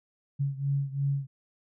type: beating tone pair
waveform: sine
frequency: 138.59 / 141.49 Hz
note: C#3 / C#3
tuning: 0 / +36 cents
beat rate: 2.9 Hz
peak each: -28 / -31 dBFS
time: 0.39-1.27 s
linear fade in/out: 20 ms
effects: none